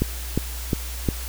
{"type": "click train", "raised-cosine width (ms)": 3, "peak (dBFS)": -7, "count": 4, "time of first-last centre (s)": [0.02, 1.088], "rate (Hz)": 2.81, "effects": ["added 60 Hz sine -30 dBFS peak until 1.28 s", "white hiss -36 dBFS RMS until 1.28 s"]}